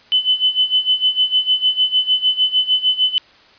sine tone with tremolo, 3021 Hz, F#7, 35 cents sharp, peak -10 dBFS, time 0.12-3.18 s, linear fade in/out 0 ms, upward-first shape sine, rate 6.6 Hz, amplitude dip 85%, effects white hiss -48 dBFS RMS until 3.58 s + resampled to 11025 Hz

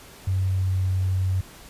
sine tone with pitch glide, 94.3 to 93.54 Hz, F#2 to F#2, +33 to +19 cents, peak -20 dBFS, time 0.27-1.41 s, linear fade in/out 5 ms, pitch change -14 cents, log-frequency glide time 0.48-0.72 s, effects pink hiss -46 dBFS RMS until 1.69 s + resampled to 32000 Hz

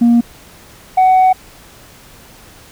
sine tone pair in turn, 236.1 / 747.8 Hz, A#3 / F#5, +22 / +18 cents, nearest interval octave + minor sixth, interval 1996 cents, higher second, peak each -4 dBFS, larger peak neither, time 0.01-0.21 / 0.97-1.33 s, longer second, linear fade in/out 10 ms, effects tanh soft clip ceiling -5 dBFS + pink hiss -41 dBFS RMS until 2.71 s

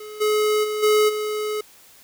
square tone with level steps, 425.2 Hz, G#4, 41 cents sharp, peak -35 / -18 / -24 / -15 / -24 dBFS, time 0-1.61 s, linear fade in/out 5 ms, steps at 0.2 / 0.63 / 0.82 / 1.08 s, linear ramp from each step 20 ms, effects white hiss -50 dBFS RMS until 2.03 s

